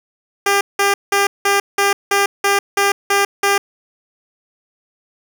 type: tone bursts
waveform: 10% pulse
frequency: 400 Hz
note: G4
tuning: 35 cents sharp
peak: -4 dBFS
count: 10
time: 0.46-3.58 s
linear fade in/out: 5 ms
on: 150 ms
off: 180 ms
effects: none